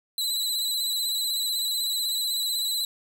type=tone with vibrato; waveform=sawtooth; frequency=3980 Hz; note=B7; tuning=13 cents sharp; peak=-22 dBFS; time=0.18-2.85 s; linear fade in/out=2 ms; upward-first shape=square; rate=16 Hz; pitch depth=31 cents each way; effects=none